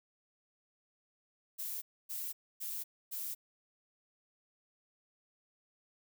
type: noise bursts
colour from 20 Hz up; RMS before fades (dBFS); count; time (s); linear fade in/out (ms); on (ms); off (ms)
violet; -40; 4; 1.58-3.35; 20; 240; 270
effects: none